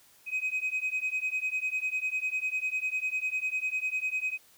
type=beating tone pair; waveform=sine; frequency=2517 / 2527 Hz; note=D#7 / D#7; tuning=+19 / +26 cents; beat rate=10 Hz; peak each=-30 dBFS; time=0.26-4.38 s; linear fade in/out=50 ms; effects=tanh soft clip ceiling -25 dBFS + white hiss -60 dBFS RMS until 4.57 s